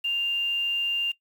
sine tone with quantisation, 2794 Hz, F7, in tune, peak -23 dBFS, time 0.04-1.12 s, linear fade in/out 10 ms, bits 8, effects noise-tail reverb RT60 0.1 s tail -19 dB re dry

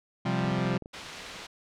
sawtooth chord, C suspended fourth, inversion none, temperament equal, 130.81 / 174.61 / 196 Hz, C3 / F3 / G3, 0 / 0 / 0 cents, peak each -26 dBFS, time 0.25-0.78 s, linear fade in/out 10 ms
clicks, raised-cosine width 2 ms, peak -29 dBFS, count 10, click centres 0.412 / 0.446 / 0.482 / 0.517 / 0.586 / 0.654 / 0.702 / 0.739 / 0.823 / 0.859 s
white noise, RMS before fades -36 dBFS, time 0.93-1.47 s, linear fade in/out 10 ms
effects low-pass 4000 Hz 12 dB/octave

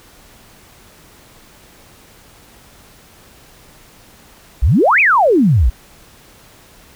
sine exponential two-way sweep, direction up then down, 49.68 to 2637 to 49.68 Hz, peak -8 dBFS, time 4.62-5.7 s, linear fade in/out 10 ms, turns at 5 s, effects pink hiss -45 dBFS RMS until 6.95 s

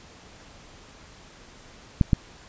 clicks, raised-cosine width 5 ms, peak -5 dBFS, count 2, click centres 2.012 / 2.132 s, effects pink hiss -49 dBFS RMS until 2.48 s + resampled to 16000 Hz

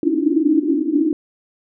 pink band-pass noise, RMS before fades -17 dBFS, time 0.03-1.13 s, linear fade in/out 2 ms, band 280 to 330 Hz, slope 96 dB/octave, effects none

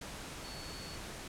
sine tone in noise, 4435 Hz, C#8, in tune, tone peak -49 dBFS, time 0.44-0.96 s, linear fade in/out 5 ms, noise pink, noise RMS -45 dBFS, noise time 0.01-1.28 s, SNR -7 dB, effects low-pass 10000 Hz 12 dB/octave

